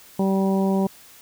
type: harmonic tone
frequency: 193.2 Hz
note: G3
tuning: 25 cents flat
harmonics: 1 / 2 / 3 / 4 / 5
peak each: -19 / -25 / -29 / -31 / -33 dBFS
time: 0.19-0.87 s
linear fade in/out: 5 ms
effects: white hiss -48 dBFS RMS until 1.21 s